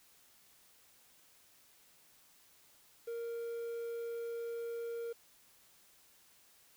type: tone with quantisation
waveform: triangle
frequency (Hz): 466.2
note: A#4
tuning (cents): 0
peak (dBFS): -36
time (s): 3.07-5.13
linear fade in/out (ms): 10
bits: 10
effects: white hiss -65 dBFS RMS until 6.76 s